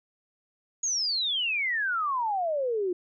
sine exponential sweep, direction down, 6770 to 346.9 Hz, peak -25 dBFS, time 0.83-2.93 s, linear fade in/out 5 ms, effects none

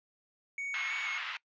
triangle tone with vibrato, 2204 Hz, C#7, 11 cents flat, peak -33 dBFS, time 0.58-1.18 s, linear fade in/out 2 ms, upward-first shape square, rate 3.1 Hz, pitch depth 23 cents each way
white band-pass noise, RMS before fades -39 dBFS, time 0.74-1.37 s, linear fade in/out 2 ms, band 1100 to 2900 Hz, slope 24 dB/octave
effects noise-tail reverb RT60 0.1 s tail -22 dB re dry + resampled to 16000 Hz

